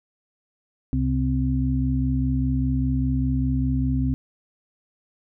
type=harmonic tone; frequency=65 Hz; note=C2; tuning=11 cents flat; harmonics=1 / 2 / 4; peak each=-24 / -24 / -24 dBFS; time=0.93-4.14 s; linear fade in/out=0 ms; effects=none